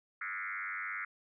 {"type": "tone with frequency modulation", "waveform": "sine", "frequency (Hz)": 1740, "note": "A6", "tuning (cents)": -20, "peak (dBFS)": -36, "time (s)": [0.21, 1.05], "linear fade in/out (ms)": 5, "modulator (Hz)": 97.7, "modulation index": 4.7, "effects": []}